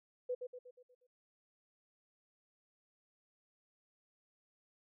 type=tone with echo; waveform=sine; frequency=497.9 Hz; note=B4; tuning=14 cents sharp; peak=-34 dBFS; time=0.29-0.35 s; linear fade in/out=10 ms; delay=120 ms; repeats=6; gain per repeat=-6 dB; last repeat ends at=1.07 s; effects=none